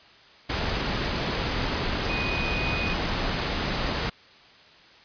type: tone in noise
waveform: sine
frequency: 2489 Hz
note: D#7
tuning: in tune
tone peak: -30 dBFS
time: 2.09-2.94 s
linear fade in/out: 10 ms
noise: pink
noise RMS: -27 dBFS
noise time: 0.49-4.1 s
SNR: -6 dB
effects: white hiss -52 dBFS RMS until 5.04 s + resampled to 11025 Hz